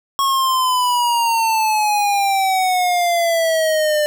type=exponential sweep; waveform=square; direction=down; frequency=1100 to 595 Hz; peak=-15 dBFS; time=0.19-4.06 s; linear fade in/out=0 ms; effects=none